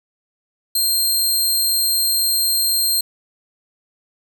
15% pulse tone, 4186 Hz, C8, in tune, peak -9 dBFS, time 0.75-3.01 s, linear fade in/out 5 ms, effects none

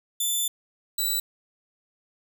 10% pulse tone pair in turn, 3520 / 3951 Hz, A7 / B7, 0 / 0 cents, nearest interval major second, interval 200 cents, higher second, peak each -16 dBFS, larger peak neither, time 0.2-0.48 / 0.98-1.2 s, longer first, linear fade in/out 5 ms, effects none

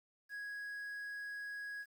triangle tone with quantisation, 1661.2 Hz, G#6, in tune, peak -40 dBFS, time 0.29-1.86 s, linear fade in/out 50 ms, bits 11, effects none

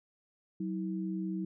sine tone pair together, 187.47 / 322.2 Hz, F#3 / E4, +23 / -39 cents, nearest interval major sixth, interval 938 cents, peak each -34 / -37 dBFS, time 0.6-1.45 s, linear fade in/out 5 ms, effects none

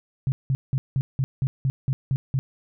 sine tone bursts, 133.3 Hz, C3, 33 cents sharp, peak -19 dBFS, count 10, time 0.27-2.39 s, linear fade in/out 0 ms, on 50 ms, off 180 ms, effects none

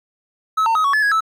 triangle tone with pitch steps, 1291 / 906 / 1266 / 1118 / 1724 / 1660 / 1310 Hz, E6 / A#5 / D#6 / C#6 / A6 / G#6 / E6, -37 / -50 / +30 / +14 / -36 / -1 / -11 cents, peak -12 dBFS, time 0.57-1.207 s, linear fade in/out 10 ms, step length 91 ms, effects 9-bit

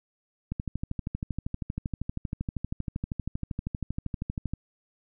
click train, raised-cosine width 5 ms, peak -18 dBFS, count 52, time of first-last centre 0.52-4.536 s, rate 12.7 Hz, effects none

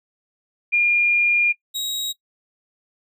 sine / sawtooth tone pair in turn, 2413 / 3810 Hz, D7 / A#7, +46 / +37 cents, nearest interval minor sixth, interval 791 cents, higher second, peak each -14 / -21 dBFS, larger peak first, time 0.72-1.53 / 1.74-2.13 s, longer first, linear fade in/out 20 ms, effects noise-tail reverb RT60 0.1 s tail -20 dB re dry

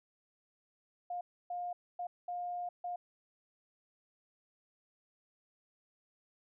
sine tone bursts at uneven times, 709 Hz, F5, 26 cents sharp, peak -36 dBFS, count 5, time 1.1-1.21 / 1.5-1.73 / 1.99-2.07 / 2.28-2.69 / 2.84-2.96 s, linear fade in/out 5 ms, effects none

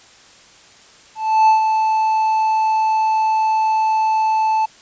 triangle tone with ADSR envelope, 876 Hz, A5, 8 cents flat, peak -6 dBFS, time 1.15-4.66 s, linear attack 330 ms, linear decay 120 ms, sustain -6 dB, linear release 11 ms, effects white hiss -46 dBFS RMS until 4.81 s + resampled to 16000 Hz

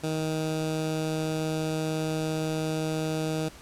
15% pulse tone with notch filter, 157.3 Hz, D#3, 19 cents sharp, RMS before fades -29 dBFS, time 0.03-3.49 s, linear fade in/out 10 ms, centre 1800 Hz, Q 1.7, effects pink hiss -49 dBFS RMS until 3.61 s + low-pass 11000 Hz 12 dB/octave

